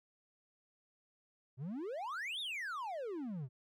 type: exponential two-way sweep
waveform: triangle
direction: up then down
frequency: 118.3 to 3800 to 118.3 Hz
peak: -37 dBFS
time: 1.57-3.49 s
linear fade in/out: 50 ms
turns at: 2.4 s
effects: none